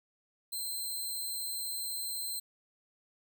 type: tone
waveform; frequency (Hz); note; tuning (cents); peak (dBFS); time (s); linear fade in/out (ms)
5% pulse; 4112; C8; -31; -28; 0.52-2.4; 10
effects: none